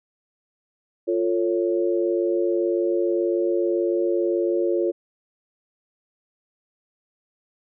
sine chord, F augmented, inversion none, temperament equal with one note detuned, 349.2 / 447.4 / 554.4 Hz, F4 / A4 / C#5, 0 / +29 / 0 cents, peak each -21 / -26 / -26 dBFS, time 1.07-4.92 s, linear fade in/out 20 ms, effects none

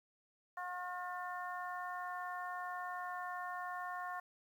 harmonic tone with a mistuned harmonic, 360.1 Hz, F#4, 47 cents flat, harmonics 2 / 3 / 4 / 5, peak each -44 / -44 / -49 / -48 dBFS, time 0.57-4.2 s, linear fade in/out 5 ms, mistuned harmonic 4, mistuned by -22 cents, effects 11-bit

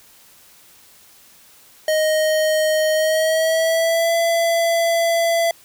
square tone with pitch glide, 623 to 671.6 Hz, D#5 to E5, +2 to +32 cents, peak -16 dBFS, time 1.88-5.51 s, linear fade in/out 2 ms, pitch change +130 cents, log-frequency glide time 2.93-4.15 s, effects white hiss -49 dBFS RMS until 5.64 s

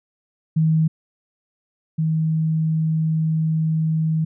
sine tone pair in turn, 159 / 159 Hz, D#3 / D#3, +38 / +38 cents, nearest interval unison, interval 0 cents, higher neither, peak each -14 / -17 dBFS, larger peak first, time 0.56-0.88 / 1.98-4.25 s, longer second, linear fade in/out 10 ms, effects none

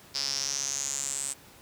sawtooth tone with band-pass filter sweep, 138.59 Hz, C#3, in tune, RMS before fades -32 dBFS, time 0.14-1.34 s, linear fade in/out 20 ms, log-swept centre 5000 to 8300 Hz, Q 7.6, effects pink hiss -53 dBFS RMS until 1.61 s + high-pass 60 Hz 12 dB/octave

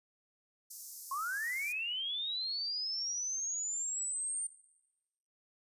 white high-pass noise, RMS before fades -46 dBFS, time 0.7-1.73 s, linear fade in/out 10 ms, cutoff 5100 Hz, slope 48 dB/octave
sine linear sweep, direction up, 1046.5 to 8870 Hz, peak -34 dBFS, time 1.11-4.47 s, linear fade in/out 5 ms
effects noise-tail reverb RT60 1.0 s tail -18 dB re dry + resampled to 32000 Hz

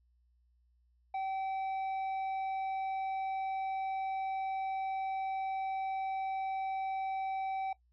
sine tone with tanh clipping, 769 Hz, G5, 33 cents flat, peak -34 dBFS, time 1.14-7.73 s, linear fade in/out 5 ms, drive 6 dB, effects noise-tail reverb RT60 0.1 s tail -18 dB re dry + added 60 Hz sine -67 dBFS peak until 7.92 s

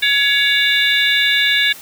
harmonic tone with a mistuned harmonic, 561 Hz, C#5, 21 cents sharp, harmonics 3 / 4 / 5 / 6 / 7, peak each -17 / -18 / -21 / -17 / -22 dBFS, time 0.02-1.73 s, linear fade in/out 10 ms, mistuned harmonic 6, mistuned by +97 cents, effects white hiss -37 dBFS RMS until 1.81 s

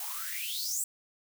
blue noise with high-pass filter sweep, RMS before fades -35 dBFS, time 0-0.84 s, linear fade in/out 2 ms, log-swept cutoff 740 to 8400 Hz, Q 9.5, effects none

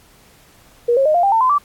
sine tone with pitch steps, 477.1 / 541.7 / 615.2 / 698.5 / 793.2 / 900.6 / 1022.7 / 1161.3 Hz, A#4 / C#5 / D#5 / F5 / G5 / A5 / C6 / D6, +40 / -40 / -20 / 0 / +20 / +40 / -40 / -20 cents, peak -11 dBFS, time 0.88-1.584 s, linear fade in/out 10 ms, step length 88 ms, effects pink hiss -50 dBFS RMS until 1.64 s + AAC 64 kbps

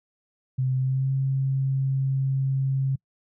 sine tone with pitch glide, 129.9 to 134.56 Hz, C3 to C3, -12 to +49 cents, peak -21 dBFS, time 0.58-2.96 s, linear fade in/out 10 ms, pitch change +61 cents, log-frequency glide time 0.77-1.11 s, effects noise-tail reverb RT60 0.1 s tail -26 dB re dry

